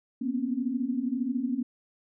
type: tone cluster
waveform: sine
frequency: 237.3 / 250.2 / 272 Hz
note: A#3 / B3 / C#4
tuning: +31 / +23 / -33 cents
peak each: -31 dBFS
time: 0.21-1.63 s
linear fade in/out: 10 ms
effects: none